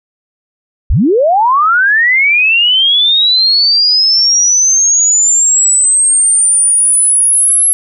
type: linear sweep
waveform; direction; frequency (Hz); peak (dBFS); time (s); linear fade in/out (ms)
sine; up; 32.7 to 11175; -6; 0.9-7.73; 0
effects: none